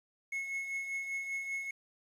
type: tone with tremolo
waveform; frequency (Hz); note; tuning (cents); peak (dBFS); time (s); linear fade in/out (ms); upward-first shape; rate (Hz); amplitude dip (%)
triangle; 2183; C#7; -27; -31; 0.32-1.71; 5; triangle; 5.1; 55
effects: resampled to 32000 Hz + 10-bit